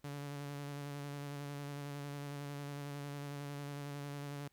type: tone with vibrato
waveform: sawtooth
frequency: 143.1 Hz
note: D3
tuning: 45 cents flat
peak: -38 dBFS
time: 0.04-4.48 s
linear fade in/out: 5 ms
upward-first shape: square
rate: 11 Hz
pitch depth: 17 cents each way
effects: pink hiss -75 dBFS RMS until 4.52 s